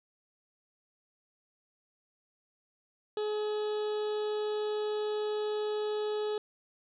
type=harmonic tone; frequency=423.4 Hz; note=G#4; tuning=33 cents sharp; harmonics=1 / 2 / 3 / 4 / 6 / 7 / 8 / 9 / 10; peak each=-30 / -43 / -47 / -52 / -58 / -53 / -50 / -55 / -58 dBFS; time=3.17-6.38 s; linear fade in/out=2 ms; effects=none